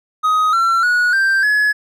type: tone with pitch steps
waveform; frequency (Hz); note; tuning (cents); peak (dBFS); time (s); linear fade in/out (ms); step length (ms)
triangle; 1256 / 1353.9 / 1459.5 / 1573.3 / 1696; D#6 / E6 / F#6 / G6 / G#6; +16 / +46 / -24 / +6 / +36; -10; 0.23-1.73; 20; 300
effects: none